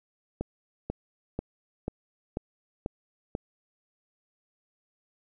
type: click train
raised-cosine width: 2 ms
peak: -17 dBFS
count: 7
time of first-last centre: 0.41-3.351 s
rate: 2.04 Hz
effects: none